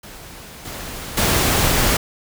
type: noise with level steps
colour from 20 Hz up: pink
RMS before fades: -38 / -31 / -17 dBFS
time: 0.03-1.97 s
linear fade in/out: 5 ms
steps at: 0.65 / 1.17 s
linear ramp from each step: 5 ms
effects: none